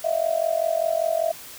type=tone with amplitude modulation; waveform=sine; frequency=657 Hz; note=E5; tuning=6 cents flat; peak=-16 dBFS; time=0.04-1.32 s; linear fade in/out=10 ms; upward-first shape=sine; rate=45.1 Hz; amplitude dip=90%; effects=white hiss -41 dBFS RMS until 1.58 s